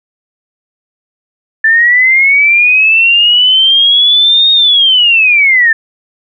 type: linear two-way sweep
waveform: sine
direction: up then down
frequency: 1760 to 3729 to 1760 Hz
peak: -4 dBFS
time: 1.64-5.73 s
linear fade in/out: 5 ms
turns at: 4.52 s
effects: none